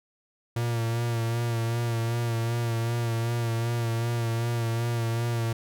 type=tone with vibrato; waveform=45% pulse; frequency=116.54 Hz; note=A#2; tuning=in tune; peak=-25 dBFS; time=0.56-5.53 s; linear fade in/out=5 ms; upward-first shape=sine; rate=2.6 Hz; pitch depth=33 cents each way; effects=none